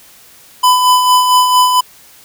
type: tone with tremolo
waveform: square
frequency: 1002 Hz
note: B5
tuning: 25 cents sharp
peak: -6 dBFS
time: 0.63-1.81 s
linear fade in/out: 10 ms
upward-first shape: sine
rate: 4.4 Hz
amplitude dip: 45%
effects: white hiss -42 dBFS RMS until 2.24 s